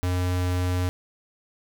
square tone, 90.2 Hz, F#2, 44 cents flat, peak -23 dBFS, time 0.03-0.89 s, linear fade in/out 0 ms, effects none

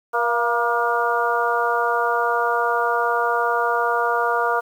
harmonic tone with a mistuned harmonic, 237.5 Hz, A#3, 33 cents sharp, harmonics 2 / 3 / 4 / 5 / 6, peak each -24 / -24 / -24 / -24 / -24 dBFS, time 0.13-4.61 s, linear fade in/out 20 ms, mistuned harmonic 3, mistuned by -42 cents, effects 8-bit

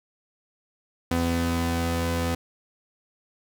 sawtooth tone pair together, 84.2 / 252.1 Hz, E2 / B3, +37 / +36 cents, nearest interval octave + perfect fifth, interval 1899 cents, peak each -22 dBFS, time 1.11-2.35 s, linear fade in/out 5 ms, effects none

